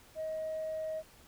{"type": "tone", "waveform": "sine", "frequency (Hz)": 631, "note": "D#5", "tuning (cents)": 24, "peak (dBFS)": -33, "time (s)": [0.15, 1.03], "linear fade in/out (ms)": 50, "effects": ["tanh soft clip ceiling -31 dBFS", "pink hiss -59 dBFS RMS until 1.27 s"]}